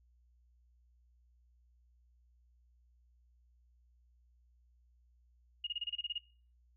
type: tone bursts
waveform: sine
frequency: 2863 Hz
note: F7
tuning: 42 cents sharp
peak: -34 dBFS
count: 10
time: 5.64-6.182 s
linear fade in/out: 5 ms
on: 29 ms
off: 28 ms
effects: noise-tail reverb RT60 0.4 s tail -18 dB re dry + added 60 Hz sine -65 dBFS peak until 6.76 s